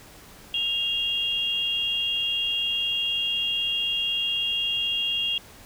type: tone pair together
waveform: sine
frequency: 2794 / 3282 Hz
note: F7 / G#7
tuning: 0 / -21 cents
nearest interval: minor third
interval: 279 cents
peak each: -26 dBFS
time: 0.54-5.38 s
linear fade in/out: 2 ms
effects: pink hiss -48 dBFS RMS until 5.65 s